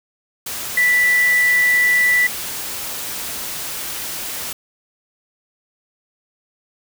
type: tone in noise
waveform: sine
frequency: 1971 Hz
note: B6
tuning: 4 cents flat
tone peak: -12 dBFS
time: 0.77-2.27 s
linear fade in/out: 5 ms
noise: white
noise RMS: -27 dBFS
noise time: 0.46-4.53 s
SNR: +12 dB
effects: none